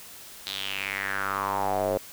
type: tone with band-pass filter sweep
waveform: square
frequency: 49 Hz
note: G1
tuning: in tune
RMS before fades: -29 dBFS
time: 0.46-1.98 s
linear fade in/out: 10 ms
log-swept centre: 4000 to 530 Hz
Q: 4.7
effects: white hiss -45 dBFS RMS until 2.12 s